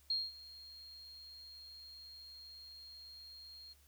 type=tone with ADSR envelope; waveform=sine; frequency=4236 Hz; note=C8; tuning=21 cents sharp; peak=-31 dBFS; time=0.1-3.74 s; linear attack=4 ms; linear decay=210 ms; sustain=-20 dB; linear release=20 ms; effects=added 70 Hz sine -66 dBFS peak until 3.87 s + white hiss -69 dBFS RMS until 3.87 s